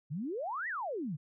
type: exponential two-way sweep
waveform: sine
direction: up then down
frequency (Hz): 132.3 to 2000 to 132.3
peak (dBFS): -34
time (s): 0.1-1.17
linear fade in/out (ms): 20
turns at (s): 0.68
effects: none